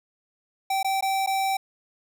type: tone with dropouts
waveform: square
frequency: 775 Hz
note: G5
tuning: 20 cents flat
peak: -23 dBFS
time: 0.7-1.57 s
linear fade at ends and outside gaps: 5 ms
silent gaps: 0.83-0.845 / 1.009-1.024 / 1.263-1.272 s
effects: none